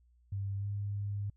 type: tone with pitch glide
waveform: sine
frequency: 98.9 to 101.5 Hz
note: G2 to G#2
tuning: +16 to -39 cents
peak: -33 dBFS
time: 0.32-1.3 s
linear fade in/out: 5 ms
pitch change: +45 cents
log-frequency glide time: 0.57-0.66 s
effects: added 60 Hz sine -63 dBFS peak until 1.36 s